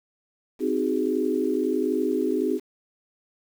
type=chord; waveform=sine; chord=Ab dominant seventh; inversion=first; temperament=just; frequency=259.6 / 311.5 / 373.8 / 415.3 Hz; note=C4 / Eb4 / Gb4 / Ab4; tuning=-13 / +2 / +18 / 0 cents; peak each=-27 dBFS; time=0.59-2.6 s; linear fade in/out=50 ms; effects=8-bit